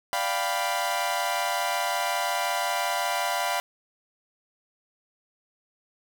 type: chord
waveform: sawtooth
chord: G dominant seventh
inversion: second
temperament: equal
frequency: 587.3 / 698.5 / 784 / 987.8 Hz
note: D5 / F5 / G5 / B5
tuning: 0 / 0 / 0 / 0 cents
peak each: -30 / -25 / -28 / -26 dBFS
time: 0.13-3.6 s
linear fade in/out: 0 ms
effects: none